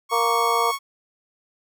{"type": "tone", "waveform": "sawtooth", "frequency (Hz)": 1105, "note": "C#6", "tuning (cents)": -6, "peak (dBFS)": -20, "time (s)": [0.09, 0.79], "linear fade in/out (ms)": 50}
{"type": "harmonic tone", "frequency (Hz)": 233.1, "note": "A#3", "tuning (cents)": 0, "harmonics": [2, 3, 4, 5], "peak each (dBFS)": [-25, -27, -24, -23], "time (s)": [0.11, 0.72], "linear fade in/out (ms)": 20}
{"effects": []}